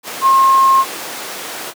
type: tone in noise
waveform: sine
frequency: 1071 Hz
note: C6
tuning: 40 cents sharp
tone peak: -7 dBFS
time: 0.21-0.85 s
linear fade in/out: 50 ms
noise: pink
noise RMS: -25 dBFS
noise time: 0.03-1.74 s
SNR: +15 dB
effects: high-pass 400 Hz 12 dB/octave